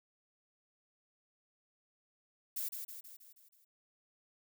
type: noise with echo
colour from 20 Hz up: violet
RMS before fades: -38 dBFS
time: 2.56-2.69 s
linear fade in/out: 10 ms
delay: 160 ms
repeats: 6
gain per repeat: -5 dB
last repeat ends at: 3.65 s
effects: none